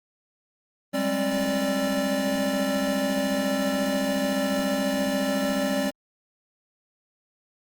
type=tone cluster; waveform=square; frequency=191.8 / 206 / 268.3 / 582 Hz; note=G3 / G#3 / C4 / D5; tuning=-37 / -14 / +44 / -16 cents; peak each=-33 / -31 / -28 / -28 dBFS; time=0.93-5.91 s; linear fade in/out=20 ms; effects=Opus 32 kbps